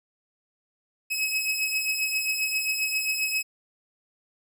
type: beating tone pair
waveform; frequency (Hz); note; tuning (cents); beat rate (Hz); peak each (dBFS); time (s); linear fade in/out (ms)
sawtooth; 2556 / 2563.5; D#7 / E7; +46 / -49; 7.5; -27 / -23; 1.1-3.43; 20
effects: none